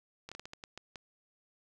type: slowing click train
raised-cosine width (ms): 0.2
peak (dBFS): -27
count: 9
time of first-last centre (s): 0.29-0.958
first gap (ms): 26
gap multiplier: 1.32
effects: 10-bit